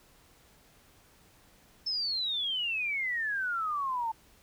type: exponential sweep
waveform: sine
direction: down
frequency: 5310 to 880 Hz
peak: -29 dBFS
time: 1.86-4.12 s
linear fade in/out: 10 ms
effects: pink hiss -61 dBFS RMS until 4.42 s